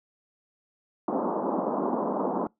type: band-pass noise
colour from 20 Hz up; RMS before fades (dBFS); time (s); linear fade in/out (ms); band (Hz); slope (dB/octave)
pink; -28; 1.08-2.47; 2; 200 to 1100; 48
effects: noise-tail reverb RT60 0.2 s tail -26 dB re dry